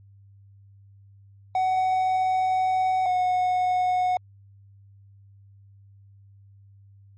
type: tone pair in turn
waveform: triangle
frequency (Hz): 748 / 731.3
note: F#5 / F#5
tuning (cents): +19 / -20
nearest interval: unison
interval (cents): 39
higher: first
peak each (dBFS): -18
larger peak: neither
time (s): 1.55-3.06 / 3.06-4.17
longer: first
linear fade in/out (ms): 2
effects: added 99 Hz sine -49 dBFS peak until 7.17 s + MP3 32 kbps